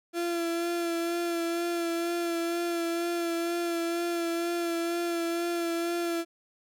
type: tone with vibrato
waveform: 35% pulse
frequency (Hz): 340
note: F4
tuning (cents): -46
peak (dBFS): -26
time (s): 0.13-6.25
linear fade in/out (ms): 50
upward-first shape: sine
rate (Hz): 2.1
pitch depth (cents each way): 23
effects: none